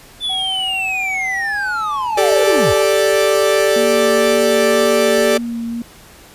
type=linear sweep; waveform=triangle; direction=down; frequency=3519 to 39.37 Hz; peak=-16 dBFS; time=0.2-2.75 s; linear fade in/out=50 ms
type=tone with pitch glide; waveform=triangle; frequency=759 to 856.9 Hz; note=F#5 to A5; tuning=+44 to -46 cents; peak=-24 dBFS; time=0.29-2.84 s; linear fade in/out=10 ms; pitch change=+210 cents; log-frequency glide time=1.26-1.77 s
type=chord; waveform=45% pulse; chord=G suspended second; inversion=none; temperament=equal; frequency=392 / 440 / 587.3 Hz; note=G4 / A4 / D5; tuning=0 / 0 / 0 cents; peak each=-17 / -17 / -15 dBFS; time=2.17-5.38 s; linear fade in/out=10 ms
type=tone with vibrato; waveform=sine; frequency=234.2 Hz; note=A#3; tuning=8 cents sharp; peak=-20 dBFS; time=3.76-5.82 s; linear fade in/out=2 ms; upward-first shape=sine; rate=2 Hz; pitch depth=17 cents each way
effects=pink hiss -42 dBFS RMS until 6.34 s + resampled to 32000 Hz